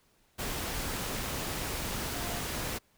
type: tone in noise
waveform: sine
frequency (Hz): 705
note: F5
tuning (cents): +16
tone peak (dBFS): -42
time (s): 2.14-2.4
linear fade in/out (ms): 20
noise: pink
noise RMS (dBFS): -35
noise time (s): 0.38-2.79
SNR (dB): -10
effects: pink hiss -68 dBFS RMS until 2.97 s

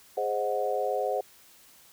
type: chord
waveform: sine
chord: Ab dominant seventh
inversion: none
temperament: equal with one note detuned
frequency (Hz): 415.3 / 523.3 / 622.3 / 735.7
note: Ab4 / C5 / Eb5 / Gb5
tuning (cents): 0 / 0 / 0 / -10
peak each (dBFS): -32 / -30 / -33 / -31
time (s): 0.17-1.21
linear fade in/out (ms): 5
effects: white hiss -56 dBFS RMS until 1.92 s

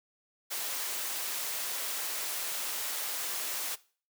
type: high-pass noise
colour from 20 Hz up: white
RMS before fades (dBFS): -35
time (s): 0.5-3.76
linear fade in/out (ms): 20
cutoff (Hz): 430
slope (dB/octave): 12
effects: noise-tail reverb RT60 0.4 s tail -19 dB re dry

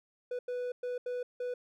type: tone bursts at uneven times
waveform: triangle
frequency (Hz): 493.9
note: B4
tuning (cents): 0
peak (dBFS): -31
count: 5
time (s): 0.31-0.39 / 0.48-0.72 / 0.83-0.98 / 1.06-1.23 / 1.4-1.54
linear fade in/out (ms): 5
effects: none

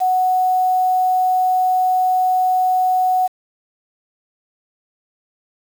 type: tone with quantisation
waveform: sine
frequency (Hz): 740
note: F#5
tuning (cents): 0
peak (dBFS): -13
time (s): 0-3.28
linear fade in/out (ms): 20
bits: 6
effects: none

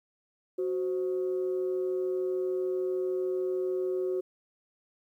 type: tone pair together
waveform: sine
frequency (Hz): 370 / 523.3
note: F#4 / C5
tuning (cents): 0 / 0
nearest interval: tritone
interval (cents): 600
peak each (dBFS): -27 / -36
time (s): 0.58-4.21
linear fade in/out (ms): 10
effects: tanh soft clip ceiling -22 dBFS + 11-bit

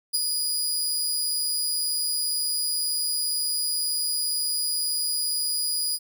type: tone with ADSR envelope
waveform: 20% pulse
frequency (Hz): 4911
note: D#8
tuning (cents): -23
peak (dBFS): -14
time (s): 0.13-5.99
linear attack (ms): 18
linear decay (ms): 31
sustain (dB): -4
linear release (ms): 45
effects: none

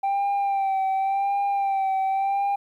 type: tone with vibrato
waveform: sine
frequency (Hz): 785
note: G5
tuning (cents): +2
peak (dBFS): -18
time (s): 0.03-2.56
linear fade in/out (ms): 10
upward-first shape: sine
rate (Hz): 0.9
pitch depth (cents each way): 38
effects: tanh soft clip ceiling -20 dBFS + 10-bit

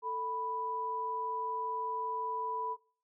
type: tone pair together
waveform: sine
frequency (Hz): 443.7 / 987.8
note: A4 / B5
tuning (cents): +14 / 0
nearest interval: octave + major second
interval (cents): 1386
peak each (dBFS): -40 / -34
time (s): 0.02-2.77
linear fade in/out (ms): 50
effects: noise-tail reverb RT60 0.4 s tail -19 dB re dry

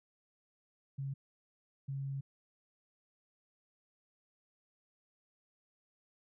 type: tone bursts at uneven times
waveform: sine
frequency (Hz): 137.1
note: C#3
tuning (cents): -19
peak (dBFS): -36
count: 2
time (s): 0.98-1.14 / 1.88-2.21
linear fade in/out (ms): 10
effects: none

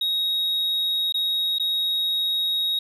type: tone with dropouts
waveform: sine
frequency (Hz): 3777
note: A#7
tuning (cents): +22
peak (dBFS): -18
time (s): 0.01-2.79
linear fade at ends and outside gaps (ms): 5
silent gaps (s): 1.124-1.142 / 1.585-1.597
effects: tanh soft clip ceiling -20 dBFS + 10-bit

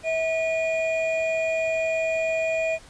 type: tone pair together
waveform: triangle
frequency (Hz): 647 / 2441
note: E5 / D#7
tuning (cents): -32 / -34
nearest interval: octave + major seventh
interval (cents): 2298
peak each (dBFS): -21 / -27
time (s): 0.03-2.79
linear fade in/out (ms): 50
effects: pink hiss -49 dBFS RMS until 2.89 s + resampled to 22050 Hz

